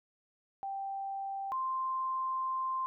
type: tone pair in turn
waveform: sine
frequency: 784 / 1046.5 Hz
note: G5 / C6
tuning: 0 / 0 cents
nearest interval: perfect fourth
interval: 500 cents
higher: second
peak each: -35 / -31 dBFS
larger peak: second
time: 0.63-1.52 / 1.52-2.86 s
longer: second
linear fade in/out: 0 ms
effects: none